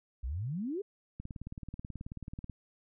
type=exponential sweep; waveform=sine; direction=up; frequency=55.1 to 428.4 Hz; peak=-33 dBFS; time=0.23-0.82 s; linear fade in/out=10 ms
type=click train; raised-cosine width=5 ms; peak=-29 dBFS; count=25; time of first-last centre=1.2-2.497 s; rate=18.5 Hz
effects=none